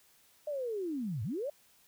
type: linear two-way sweep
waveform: sine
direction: down then up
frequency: 613 to 95.8 to 613 Hz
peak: -33 dBFS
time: 0.47-1.5 s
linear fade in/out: 5 ms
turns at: 1.23 s
effects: white hiss -65 dBFS RMS until 1.87 s